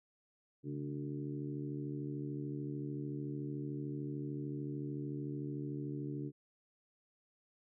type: harmonic tone with a mistuned harmonic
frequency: 73.5 Hz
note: D2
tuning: 2 cents sharp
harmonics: 2 / 3 / 4 / 5 / 6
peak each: -41 / -50 / -42 / -47 / -53 dBFS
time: 0.63-6.32 s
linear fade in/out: 50 ms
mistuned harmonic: 2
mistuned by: -75 cents
effects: none